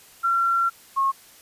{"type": "tone pair in turn", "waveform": "sine", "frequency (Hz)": [1365, 1085.6], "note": ["F6", "C#6"], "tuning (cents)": [-40, -36], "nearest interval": "major third", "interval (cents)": 396, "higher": "first", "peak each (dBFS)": -18, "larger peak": "neither", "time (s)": [[0.23, 0.7], [0.96, 1.12]], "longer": "first", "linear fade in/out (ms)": 20, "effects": ["white hiss -50 dBFS RMS until 1.41 s", "resampled to 32000 Hz"]}